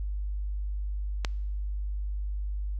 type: click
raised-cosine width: 0.2 ms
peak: -12 dBFS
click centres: 1.248 s
effects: noise-tail reverb RT60 1.0 s tail -25 dB re dry + added 50 Hz sine -29 dBFS peak until 2.79 s